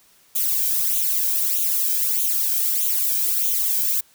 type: noise with flanger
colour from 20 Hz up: violet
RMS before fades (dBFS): -21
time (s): 0.35-4.01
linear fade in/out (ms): 10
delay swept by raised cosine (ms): 0.29 to 1.29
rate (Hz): 1.6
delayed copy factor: +0.7
effects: white hiss -56 dBFS RMS until 4.14 s